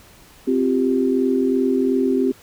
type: chord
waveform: sine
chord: C suspended fourth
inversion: none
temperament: equal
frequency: 261.6 / 349.2 / 392 Hz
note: C4 / F4 / G4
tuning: 0 / 0 / 0 cents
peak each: -18 / -24 / -20 dBFS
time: 0.47-2.32 s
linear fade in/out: 10 ms
effects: pink hiss -48 dBFS RMS until 2.42 s